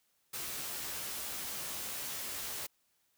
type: noise with comb filter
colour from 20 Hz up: white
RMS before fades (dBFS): -40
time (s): 0.33-2.67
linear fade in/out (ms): 10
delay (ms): 14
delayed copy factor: +0.6
effects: white hiss -75 dBFS RMS until 3.17 s